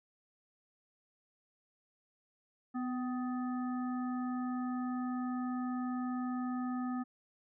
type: harmonic tone with a mistuned harmonic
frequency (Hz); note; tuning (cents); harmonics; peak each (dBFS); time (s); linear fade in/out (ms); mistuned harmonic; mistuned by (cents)
250.1; B3; +22; 1 / 3 / 5 / 7; -34 / -45 / -45 / -55; 2.74-7.04; 20; 3; +34
effects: none